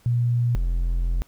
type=tone pair in turn; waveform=sine / triangle; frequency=120 / 42.91 Hz; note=B2 / F1; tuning=-49 / -30 cents; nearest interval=octave + tritone; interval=1781 cents; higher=first; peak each=-18 dBFS; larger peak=neither; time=0.06-0.55 / 0.55-1.22 s; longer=second; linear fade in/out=0 ms; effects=pink hiss -58 dBFS RMS until 1.27 s